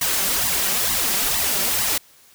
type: noise with flanger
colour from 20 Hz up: white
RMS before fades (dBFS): -21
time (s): 0.01-1.98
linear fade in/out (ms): 5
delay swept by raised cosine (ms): 0.99 to 5.29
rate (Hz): 2.2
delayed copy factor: +0.65
effects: white hiss -52 dBFS RMS until 2.34 s